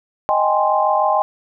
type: chord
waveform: sine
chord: Ab major seventh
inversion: second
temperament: equal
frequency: 622.3 / 784 / 830.6 / 1046.5 Hz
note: Eb5 / G5 / Ab5 / C6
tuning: 0 / 0 / 0 / 0 cents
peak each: -19 dBFS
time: 0.29-1.22 s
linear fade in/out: 0 ms
effects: none